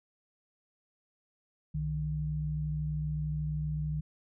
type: tone pair together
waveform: sine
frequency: 64 / 152.22 Hz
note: C2 / D#3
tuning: -38 / -38 cents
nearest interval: octave + minor third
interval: 1500 cents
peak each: -37 / -31 dBFS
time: 1.74-4.01 s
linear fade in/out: 10 ms
effects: none